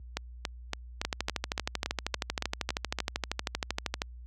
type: two click trains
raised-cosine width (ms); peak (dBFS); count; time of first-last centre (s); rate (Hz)
0.2; -13 / -12; 11 / 39; 0.17-2.987 / 1.05-4.019; 3.55 / 12.8
effects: added 60 Hz sine -37 dBFS peak until 4.26 s + high-pass 80 Hz 12 dB/octave